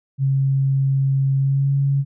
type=tone with pitch glide; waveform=sine; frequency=135.9 to 138.84 Hz; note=C#3 to C#3; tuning=-34 to +3 cents; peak=-15 dBFS; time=0.18-2.05 s; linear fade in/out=50 ms; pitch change=+37 cents; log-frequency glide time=1.37-1.72 s; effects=none